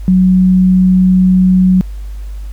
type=tone; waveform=sine; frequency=185 Hz; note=F#3; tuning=in tune; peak=-5 dBFS; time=0.08-1.81 s; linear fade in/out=0 ms; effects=added 50 Hz sine -21 dBFS peak until 2.52 s + pink hiss -46 dBFS RMS until 2.52 s